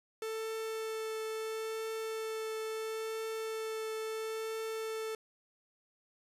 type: tone with vibrato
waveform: 45% pulse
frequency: 441.9 Hz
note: A4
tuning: 7 cents sharp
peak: -36 dBFS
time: 0.22-5.15 s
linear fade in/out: 2 ms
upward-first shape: triangle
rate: 0.74 Hz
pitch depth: 10 cents each way
effects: resampled to 32000 Hz